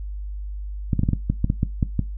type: clicks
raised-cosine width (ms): 5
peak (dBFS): -7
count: 11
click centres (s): 0.932 / 0.993 / 1.034 / 1.089 / 1.133 / 1.3 / 1.444 / 1.501 / 1.631 / 1.828 / 1.993
effects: noise-tail reverb RT60 0.2 s tail -18 dB re dry + added 50 Hz sine -28 dBFS peak until 2.17 s